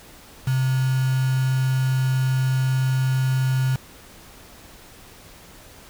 sine tone with quantisation, 130.81 Hz, C3, in tune, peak -18 dBFS, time 0.47-3.76 s, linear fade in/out 5 ms, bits 5, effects pink hiss -46 dBFS RMS until 5.89 s

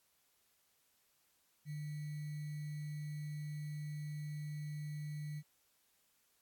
sine tone with sample-and-hold, 150 Hz, D3, 37 cents sharp, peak -40 dBFS, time 1.65-5.43 s, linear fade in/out 50 ms, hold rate 2100 Hz, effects white hiss -75 dBFS RMS until 6.41 s + AAC 64 kbps

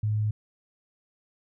sine tone, 106.7 Hz, G#2, 47 cents sharp, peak -23 dBFS, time 0.03-0.31 s, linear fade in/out 5 ms, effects none

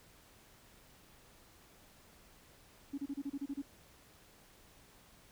sine tone bursts, 279.7 Hz, C#4, 16 cents sharp, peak -35 dBFS, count 9, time 2.93-3.62 s, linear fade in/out 10 ms, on 50 ms, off 30 ms, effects tanh soft clip ceiling -31 dBFS + pink hiss -62 dBFS RMS until 5.31 s

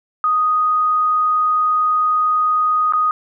sine tone with dropouts, 1244.5 Hz, D#6, in tune, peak -13 dBFS, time 0.24-3.11 s, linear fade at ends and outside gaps 1 ms, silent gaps 2.924-2.935 s, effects none

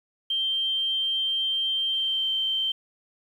sine tone with pitch glide, 3148 to 3123 Hz, G7 to G7, +7 to -7 cents, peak -23 dBFS, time 0.3-2.72 s, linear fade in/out 5 ms, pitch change -14 cents, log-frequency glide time 1.86-2.29 s, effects 9-bit

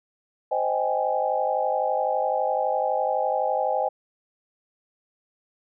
sine chord, Ab major seventh, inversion first, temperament just, 519.1 / 623 / 778.7 / 830.6 Hz, C5 / Eb5 / G5 / Ab5, -14 / +2 / -12 / 0 cents, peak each -27 dBFS, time 0.51-3.89 s, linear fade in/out 10 ms, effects none

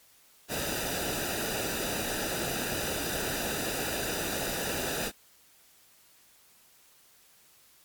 pink noise with comb filter, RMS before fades -32 dBFS, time 0.48-5.12 s, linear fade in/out 50 ms, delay 0.92 ms, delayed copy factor -0.7, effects white hiss -60 dBFS RMS until 7.84 s + MP3 96 kbps

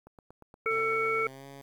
click train, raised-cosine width 1 ms, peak -36 dBFS, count 7, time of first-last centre 0.07-0.777 s, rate 8.49 Hz
harmonic tone, 446.2 Hz, A4, 24 cents sharp, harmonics 1 / 3 / 5, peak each -30 / -30 / -30 dBFS, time 0.66-1.27 s, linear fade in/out 2 ms
10% pulse tone with pitch glide, 128.4 to 138.41 Hz, C3 to C#3, -32 to -2 cents, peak -37 dBFS, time 0.7-1.62 s, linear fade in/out 10 ms, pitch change +130 cents, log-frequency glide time 1.18-1.46 s
effects 10-bit

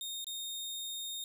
sawtooth tone with dropouts, 3686 Hz, A#7, 20 cents flat, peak -35 dBFS, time 0.01-1.24 s, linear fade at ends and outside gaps 1 ms, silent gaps 0.244-0.268 s, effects none

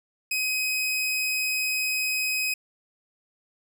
sawtooth tone, 2525 Hz, D#7, 25 cents sharp, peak -21 dBFS, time 0.31-2.54 s, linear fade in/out 5 ms, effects none

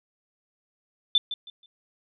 sine tone with echo, 3534 Hz, A7, 7 cents sharp, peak -16 dBFS, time 1.15-1.18 s, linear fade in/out 2 ms, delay 160 ms, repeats 3, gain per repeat -12 dB, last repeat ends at 1.66 s, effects none

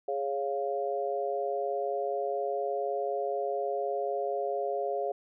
sine chord, Db major, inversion second, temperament equal, 415.3 / 554.4 / 698.5 Hz, Ab4 / Db5 / F5, 0 / 0 / 0 cents, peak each -33 dBFS, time 0.08-5.12 s, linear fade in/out 5 ms, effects none

